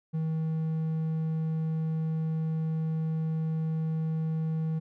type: tone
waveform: triangle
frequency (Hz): 159.5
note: D#3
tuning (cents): +43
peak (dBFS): -25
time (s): 0.13-4.8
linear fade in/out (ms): 20
effects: none